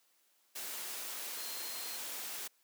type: tone in noise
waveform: sine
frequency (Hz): 4186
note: C8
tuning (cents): 0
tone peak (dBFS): -48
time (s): 1.37-1.98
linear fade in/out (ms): 10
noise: white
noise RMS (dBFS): -42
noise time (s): 0.55-2.48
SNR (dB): -9
effects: white hiss -72 dBFS RMS until 2.63 s + high-pass 300 Hz 12 dB/octave